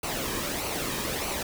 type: noise with flanger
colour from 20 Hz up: pink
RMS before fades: -31 dBFS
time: 0.03-1.43 s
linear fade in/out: 5 ms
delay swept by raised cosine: 0.57 to 1.46 ms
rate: 1.6 Hz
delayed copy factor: -0.55
effects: none